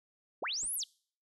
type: linear two-way sweep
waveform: sine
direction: up then down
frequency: 207.7 to 11840 to 2799 Hz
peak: -33 dBFS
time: 0.42-0.84 s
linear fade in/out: 5 ms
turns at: 0.75 s
type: noise with exponential decay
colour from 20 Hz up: brown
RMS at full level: -45 dBFS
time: 0.63-0.71 s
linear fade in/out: 1 ms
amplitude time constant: 17 ms
effects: noise-tail reverb RT60 0.5 s tail -25 dB re dry